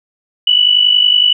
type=tone with amplitude modulation; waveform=sine; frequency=2960 Hz; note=F#7; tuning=in tune; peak=-4 dBFS; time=0.47-1.33 s; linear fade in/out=5 ms; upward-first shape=sine; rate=50.8 Hz; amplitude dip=70%; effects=none

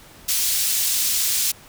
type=high-pass noise; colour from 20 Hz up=pink; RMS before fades=-21 dBFS; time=0.28-1.52 s; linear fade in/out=10 ms; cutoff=4800 Hz; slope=12 dB/octave; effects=pink hiss -46 dBFS RMS until 1.68 s

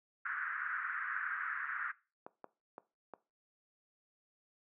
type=band-pass noise; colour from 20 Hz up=white; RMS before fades=-39 dBFS; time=0.25-1.92 s; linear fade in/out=10 ms; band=1300 to 1700 Hz; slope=48 dB/octave
type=clicks; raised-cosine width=1 ms; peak=-30 dBFS; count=4; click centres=2.265 / 2.443 / 2.781 / 3.137 s
effects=noise-tail reverb RT60 0.3 s tail -19 dB re dry + high-pass 400 Hz 12 dB/octave

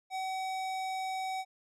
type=tone with hard clipping; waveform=sine; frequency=758 Hz; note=F#5; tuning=42 cents sharp; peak=-35 dBFS; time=0.1-1.45 s; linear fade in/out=50 ms; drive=17 dB; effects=none

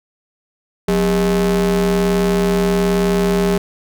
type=ring-modulated tone; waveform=square; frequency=110.8 Hz; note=A2; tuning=13 cents sharp; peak=-11 dBFS; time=0.88-3.58 s; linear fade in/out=5 ms; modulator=293 Hz; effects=none

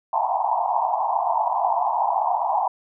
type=band-pass noise; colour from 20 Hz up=white; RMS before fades=-22 dBFS; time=0.13-2.68 s; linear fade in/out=5 ms; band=680 to 1000 Hz; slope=96 dB/octave; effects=none

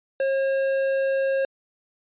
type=tone with tanh clipping; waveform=sine; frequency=540 Hz; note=C#5; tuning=45 cents flat; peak=-22 dBFS; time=0.2-1.45 s; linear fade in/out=2 ms; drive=11 dB; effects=resampled to 8000 Hz

